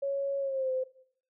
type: tone with pitch glide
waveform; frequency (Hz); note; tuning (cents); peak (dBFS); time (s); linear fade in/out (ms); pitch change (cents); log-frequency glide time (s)
sine; 554.4 to 517.3; C#5 to C5; 0 to -20; -28; 0.02-0.84; 10; -120; 0.39-0.71
effects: noise-tail reverb RT60 0.6 s tail -17 dB re dry